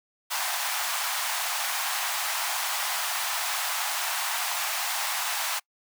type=high-pass noise; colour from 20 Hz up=pink; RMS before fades=-29 dBFS; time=0.3-5.6 s; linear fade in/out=20 ms; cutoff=710 Hz; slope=48 dB/octave; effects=noise-tail reverb RT60 0.1 s tail -26 dB re dry

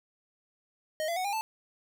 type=tone with pitch steps; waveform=square; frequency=622.3 / 678.6 / 740 / 807 / 880.1 Hz; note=D#5 / F5 / F#5 / G#5 / A5; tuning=0 / -50 / 0 / -50 / 0 cents; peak=-30 dBFS; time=1-1.41 s; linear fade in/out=0 ms; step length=82 ms; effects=none

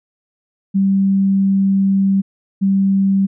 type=tone pair in turn; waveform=sine; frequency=194.8 / 194.8 Hz; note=G3 / G3; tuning=-11 / -11 cents; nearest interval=unison; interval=0 cents; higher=neither; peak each=-11 dBFS; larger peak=neither; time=0.74-2.22 / 2.61-3.27 s; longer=first; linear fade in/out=20 ms; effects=none

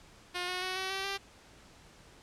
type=tone with pitch steps; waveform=5% pulse; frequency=357.3 / 364.4 / 371.6 / 379 / 386.5 / 394.2 Hz; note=F4 / F#4 / F#4 / F#4 / G4 / G4; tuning=+40 / -26 / +7 / +42 / -24 / +10 cents; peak=-22 dBFS; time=0.34-1.18 s; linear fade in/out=20 ms; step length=140 ms; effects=pink hiss -57 dBFS RMS until 2.22 s + low-pass 8000 Hz 12 dB/octave

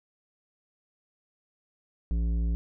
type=tone with tanh clipping; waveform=triangle; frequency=56.9 Hz; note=A#1; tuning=41 cents flat; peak=-26 dBFS; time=2.11-2.55 s; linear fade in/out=0 ms; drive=15 dB; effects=none

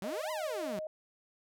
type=exponential two-way sweep; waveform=sawtooth; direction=up then down; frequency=177.2 to 1046.5 to 177.2 Hz; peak=-34 dBFS; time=0.02-0.79 s; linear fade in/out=0 ms; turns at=0.31 s
type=tone; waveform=sine; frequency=622.3 Hz; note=D#5; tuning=in tune; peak=-36 dBFS; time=0.04-0.87 s; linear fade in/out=2 ms
effects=none

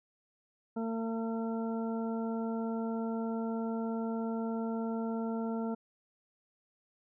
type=harmonic tone; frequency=226.4 Hz; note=A3; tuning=50 cents sharp; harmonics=1 / 2 / 3 / 4 / 6; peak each=-33 / -39 / -43 / -45 / -49 dBFS; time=0.76-5.75 s; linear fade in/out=10 ms; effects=none

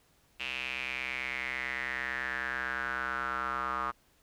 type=tone with band-pass filter sweep; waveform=square; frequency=64.5 Hz; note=C2; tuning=24 cents flat; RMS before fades=-35 dBFS; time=0.39-3.92 s; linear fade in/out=20 ms; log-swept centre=2700 to 1200 Hz; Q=6.4; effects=pink hiss -67 dBFS RMS until 4.22 s

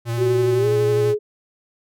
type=tone with vibrato; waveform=square; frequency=117.1 Hz; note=A#2; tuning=8 cents sharp; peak=-22 dBFS; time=0.05-1.15 s; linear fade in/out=50 ms; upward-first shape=square; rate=12 Hz; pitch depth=20 cents each way
type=tone with pitch glide; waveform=sine; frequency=373.9 to 419.7 Hz; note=F#4 to G#4; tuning=+18 to +18 cents; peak=-16 dBFS; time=0.17-1.19 s; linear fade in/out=50 ms; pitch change=+200 cents; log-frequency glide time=0.56-0.68 s
effects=none

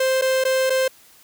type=tone with dropouts; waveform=45% pulse; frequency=523.3 Hz; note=C5; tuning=in tune; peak=-17 dBFS; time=0-0.88 s; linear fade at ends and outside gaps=5 ms; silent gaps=0.214-0.22 / 0.44-0.45 / 0.698-0.702 s; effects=white hiss -51 dBFS RMS until 1.23 s

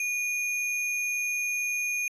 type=tone with sample-and-hold; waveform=sine; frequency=2449 Hz; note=D#7; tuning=28 cents flat; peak=-26 dBFS; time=0-2.08 s; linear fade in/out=2 ms; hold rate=8820 Hz; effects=resampled to 24000 Hz

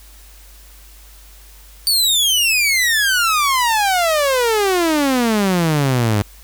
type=exponential sweep; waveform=sawtooth; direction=down; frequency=4592 to 99.7 Hz; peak=-10 dBFS; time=1.87-6.22 s; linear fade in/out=0 ms; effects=added 50 Hz sine -41 dBFS peak until 6.43 s + white hiss -46 dBFS RMS until 6.43 s

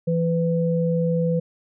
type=tone pair together; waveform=sine; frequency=167 / 500.4 Hz; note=E3 / B4; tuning=+23 / +23 cents; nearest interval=octave + perfect fifth; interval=1900 cents; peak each=-20 / -23 dBFS; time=0.07-1.4 s; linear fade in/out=10 ms; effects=none

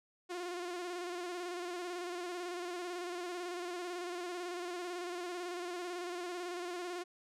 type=tone with vibrato; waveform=sawtooth; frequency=354.1 Hz; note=F4; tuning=24 cents sharp; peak=-35 dBFS; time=0.29-7.04 s; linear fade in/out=20 ms; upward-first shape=square; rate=18 Hz; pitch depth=39 cents each way; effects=low-pass 9000 Hz 12 dB/octave

